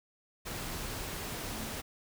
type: tone in noise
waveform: sine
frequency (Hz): 217.8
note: A3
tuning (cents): -17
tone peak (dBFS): -44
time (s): 1.51-1.73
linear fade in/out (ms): 20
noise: pink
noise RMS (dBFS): -39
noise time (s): 0.45-1.82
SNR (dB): -8
effects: none